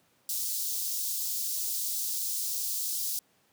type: high-pass noise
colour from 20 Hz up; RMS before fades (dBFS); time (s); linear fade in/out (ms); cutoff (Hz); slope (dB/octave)
white; -32; 0.29-3.19; 2; 4400; 24
effects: pink hiss -67 dBFS RMS until 3.52 s + high-pass 150 Hz 12 dB/octave